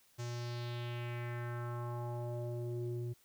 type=tone with low-pass filter sweep; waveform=square; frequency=120 Hz; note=B2; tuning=49 cents flat; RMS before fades=-40 dBFS; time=0.18-3.14 s; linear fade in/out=20 ms; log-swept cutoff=6800 to 270 Hz; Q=2.7; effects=white hiss -68 dBFS RMS until 3.24 s